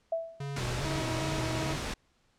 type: tone with exponential decay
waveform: sine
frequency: 659.3 Hz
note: E5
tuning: in tune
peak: -25 dBFS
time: 0.12-0.49 s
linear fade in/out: 5 ms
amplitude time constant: 80 ms
type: tone with vibrato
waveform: square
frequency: 130.81 Hz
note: C3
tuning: in tune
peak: -35 dBFS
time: 0.4-1.76 s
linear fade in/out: 5 ms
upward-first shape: square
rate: 2.5 Hz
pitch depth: 120 cents each way
type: noise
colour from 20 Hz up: pink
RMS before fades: -35 dBFS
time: 0.56-1.94 s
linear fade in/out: 5 ms
type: tone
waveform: 20% pulse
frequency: 319.3 Hz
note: D#4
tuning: 45 cents sharp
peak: -30 dBFS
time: 0.84-1.74 s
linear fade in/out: 10 ms
effects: pink hiss -70 dBFS RMS until 2.38 s + low-pass 7000 Hz 12 dB/octave